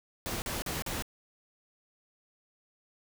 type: noise bursts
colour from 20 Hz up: pink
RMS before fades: -35 dBFS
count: 4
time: 0.26-1.023 s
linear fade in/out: 0 ms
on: 160 ms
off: 41 ms
effects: none